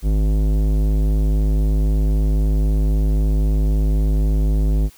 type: tone with tanh clipping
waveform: sine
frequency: 51.91 Hz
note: G#1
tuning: in tune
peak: -16 dBFS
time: 0.02-4.9 s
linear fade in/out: 50 ms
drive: 16 dB
effects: white hiss -49 dBFS RMS until 4.97 s